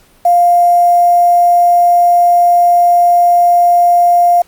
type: tone with quantisation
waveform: sine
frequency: 700 Hz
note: F5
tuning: 4 cents sharp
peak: -5 dBFS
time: 0.25-4.42 s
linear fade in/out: 5 ms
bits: 5
effects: pink hiss -48 dBFS RMS until 4.47 s + Opus 48 kbps